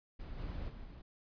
brown noise with level steps, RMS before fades -45 / -41 / -48 / -50 dBFS, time 0.19-1.02 s, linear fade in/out 10 ms, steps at 0.37 / 0.68 / 0.84 s, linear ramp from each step 20 ms, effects resampled to 11025 Hz

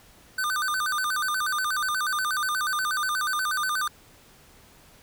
square tone with vibrato, 1353 Hz, E6, 45 cents sharp, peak -25 dBFS, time 0.38-3.88 s, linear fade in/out 5 ms, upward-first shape square, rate 8.3 Hz, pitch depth 200 cents each way, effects pink hiss -54 dBFS RMS until 5.02 s

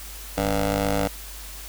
15% pulse ring-modulated tone, 102.7 Hz, G#2, 19 cents flat, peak -12 dBFS, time 0.37-1.08 s, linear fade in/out 10 ms, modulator 387 Hz, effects added 50 Hz sine -39 dBFS peak until 1.68 s + white hiss -40 dBFS RMS until 1.68 s

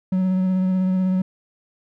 triangle tone with vibrato, 186.2 Hz, F#3, 11 cents sharp, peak -15 dBFS, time 0.12-1.22 s, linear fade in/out 5 ms, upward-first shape sine, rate 16 Hz, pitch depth 17 cents each way, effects none

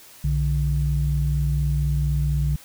sine tone pair together, 61.74 / 145.91 Hz, B1 / D3, 0 / -11 cents, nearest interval octave + minor third, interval 1489 cents, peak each -21 dBFS, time 0.24-2.56 s, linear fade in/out 5 ms, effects tanh soft clip ceiling -11 dBFS + white hiss -47 dBFS RMS until 2.64 s

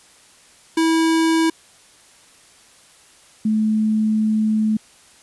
square / sine tone pair in turn, 325.2 / 216.5 Hz, E4 / A3, -23 / -28 cents, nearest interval perfect fifth, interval 705 cents, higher first, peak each -15 dBFS, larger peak neither, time 0.77-1.5 / 3.45-4.77 s, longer second, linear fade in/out 5 ms, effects white hiss -50 dBFS RMS until 5.22 s + resampled to 24000 Hz

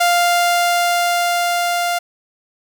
sawtooth tone with level ramp, 698.5 Hz, F5, in tune, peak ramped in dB -8 to -13 dBFS, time 0-1.99 s, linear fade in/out 10 ms, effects none

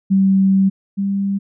sine tone pair in turn, 193 / 197.63 Hz, G3 / G3, -27 / +14 cents, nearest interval unison, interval 41 cents, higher second, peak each -10 / -16 dBFS, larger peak first, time 0.1-0.7 / 0.97-1.39 s, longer first, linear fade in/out 20 ms, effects none

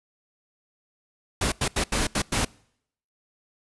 pink noise bursts at uneven times, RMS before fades -24 dBFS, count 6, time 1.41-1.52 / 1.61-1.68 / 1.76-1.84 / 1.92-2.07 / 2.15-2.22 / 2.32-2.45 s, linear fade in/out 5 ms, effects noise-tail reverb RT60 0.7 s tail -25 dB re dry + resampled to 24000 Hz

